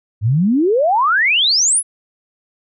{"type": "exponential sweep", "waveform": "sine", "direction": "up", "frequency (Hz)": [98, 11000], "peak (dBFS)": -11, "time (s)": [0.21, 1.83], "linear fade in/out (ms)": 50, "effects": []}